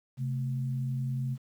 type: tone pair together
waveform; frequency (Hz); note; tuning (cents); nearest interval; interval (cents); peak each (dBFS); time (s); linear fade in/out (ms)
sine; 132.23 / 222.1; C3 / A3; +19 / +16; major sixth; 897; -29 / -40; 0.17-1.38; 50
effects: 10-bit